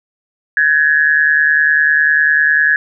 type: tone with amplitude modulation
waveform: sine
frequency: 1682 Hz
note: G#6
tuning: 22 cents sharp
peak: -5 dBFS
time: 0.57-2.76 s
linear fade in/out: 2 ms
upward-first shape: sine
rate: 150 Hz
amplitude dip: 80%
effects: none